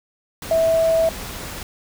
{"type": "tone in noise", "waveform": "sine", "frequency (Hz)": 653, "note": "E5", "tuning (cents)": -17, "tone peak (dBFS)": -14, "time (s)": [0.51, 1.09], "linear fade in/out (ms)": 2, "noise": "pink", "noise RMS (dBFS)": -32, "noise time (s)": [0.42, 1.63], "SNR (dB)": 15, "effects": []}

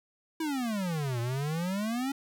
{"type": "exponential two-way sweep", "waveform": "square", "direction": "down then up", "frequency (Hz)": [329.6, 115.5, 280.3], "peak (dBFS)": -30, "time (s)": [0.4, 2.12], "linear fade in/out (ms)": 5, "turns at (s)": 1.2, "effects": []}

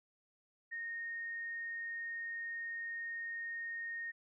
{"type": "tone", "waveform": "sine", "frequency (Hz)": 1851, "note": "A#6", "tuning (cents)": -13, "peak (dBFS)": -39, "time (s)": [0.71, 4.12], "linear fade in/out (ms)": 20, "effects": []}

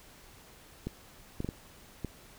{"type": "clicks", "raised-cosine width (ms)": 3, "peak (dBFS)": -21, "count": 5, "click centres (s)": [0.87, 1.404, 1.446, 1.489, 2.047], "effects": ["pink hiss -55 dBFS RMS until 2.38 s"]}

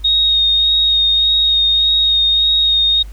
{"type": "tone with vibrato", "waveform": "sine", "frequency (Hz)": 3729, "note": "A#7", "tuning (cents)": 0, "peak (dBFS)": -10, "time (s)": [0.04, 3.03], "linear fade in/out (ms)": 10, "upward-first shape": "sine", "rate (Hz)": 1.7, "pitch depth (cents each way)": 16, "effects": ["added 50 Hz sine -28 dBFS peak until 3.12 s", "pink hiss -48 dBFS RMS until 3.12 s"]}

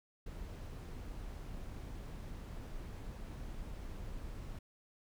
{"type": "noise", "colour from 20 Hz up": "brown", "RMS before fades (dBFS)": -45, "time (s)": [0.26, 4.59], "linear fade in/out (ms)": 5, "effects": []}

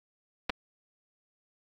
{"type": "clicks", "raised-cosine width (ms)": 0.3, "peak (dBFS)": -13, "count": 2, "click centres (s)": [0.496, 0.5], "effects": ["AAC 64 kbps"]}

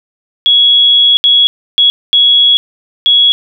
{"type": "tone bursts at uneven times", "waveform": "sine", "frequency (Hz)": 3345, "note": "G#7", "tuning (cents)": 12, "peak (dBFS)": -4, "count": 5, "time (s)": [[0.46, 1.17], [1.24, 1.47], [1.78, 1.9], [2.13, 2.57], [3.06, 3.32]], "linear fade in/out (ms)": 0, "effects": []}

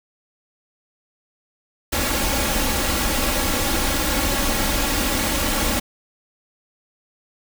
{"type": "noise with comb filter", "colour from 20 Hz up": "pink", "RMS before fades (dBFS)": -21, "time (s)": [1.92, 5.8], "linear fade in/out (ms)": 10, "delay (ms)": 3.6, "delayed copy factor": 0.65, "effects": []}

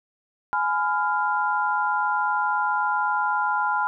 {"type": "chord", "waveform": "sine", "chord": "F diminished", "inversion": "first", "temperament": "just", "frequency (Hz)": [838.1, 1005.8, 1396.9], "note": ["Ab5", "Cb6", "F6"], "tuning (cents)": [16, 31, 0], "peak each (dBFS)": -25, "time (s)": [0.53, 3.87], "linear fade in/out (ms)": 0, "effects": []}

